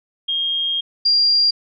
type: tone pair in turn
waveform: sine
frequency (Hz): 3234 / 4777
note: G#7 / D8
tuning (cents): -47 / +29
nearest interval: perfect fifth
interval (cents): 676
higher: second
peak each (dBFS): -18 / -12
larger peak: second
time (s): 0.28-0.81 / 1.05-1.51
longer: first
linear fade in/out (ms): 10
effects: none